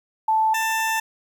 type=tone pair in turn; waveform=sine / 20% pulse; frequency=878 / 888.7 Hz; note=A5 / A5; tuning=-4 / +17 cents; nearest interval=unison; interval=21 cents; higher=second; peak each=-16 / -16 dBFS; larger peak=neither; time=0.28-0.54 / 0.54-1 s; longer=second; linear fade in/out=5 ms; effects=9-bit